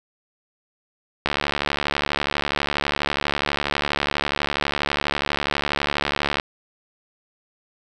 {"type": "click train", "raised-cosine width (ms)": 0.3, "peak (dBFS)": -5, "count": 372, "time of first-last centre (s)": [1.26, 6.399], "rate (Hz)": 72.2, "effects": []}